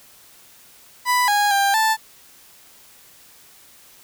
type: tone with pitch steps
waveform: 30% pulse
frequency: 991 / 823 / 795 / 881 Hz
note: B5 / G#5 / G5 / A5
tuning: +6 / -16 / +24 / +2 cents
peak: -13 dBFS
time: 1.05-1.97 s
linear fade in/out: 50 ms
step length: 230 ms
effects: white hiss -49 dBFS RMS until 4.03 s